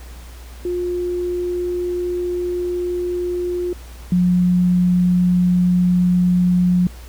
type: tone pair in turn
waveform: sine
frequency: 355.1 / 179.15 Hz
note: F4 / F3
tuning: +29 / +44 cents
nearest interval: octave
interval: 1185 cents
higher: first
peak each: -19 / -12 dBFS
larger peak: second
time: 0.65-3.73 / 4.12-6.87 s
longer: first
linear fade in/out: 2 ms
effects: added 60 Hz sine -34 dBFS peak until 7.08 s + pink hiss -44 dBFS RMS until 7.08 s